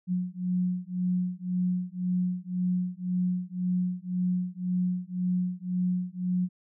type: beating tone pair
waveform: sine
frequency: 180 / 181.9 Hz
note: F#3 / F#3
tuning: -47 / -29 cents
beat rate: 1.9 Hz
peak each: -29 dBFS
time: 0.07-6.49 s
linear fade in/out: 50 ms
effects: none